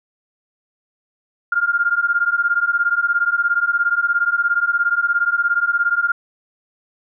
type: beating tone pair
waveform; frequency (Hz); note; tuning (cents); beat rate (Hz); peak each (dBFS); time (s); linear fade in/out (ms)
sine; 1396.9 / 1413.9; F6 / F6; 0 / +21; 17; -18; 1.52-6.12; 5
effects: none